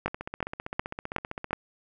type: two click trains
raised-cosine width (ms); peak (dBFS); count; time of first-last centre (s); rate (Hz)
0.5; -10 / -19; 5 / 23; 0.06-1.531 / 0.08-1.509; 2.72 / 15.4
effects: none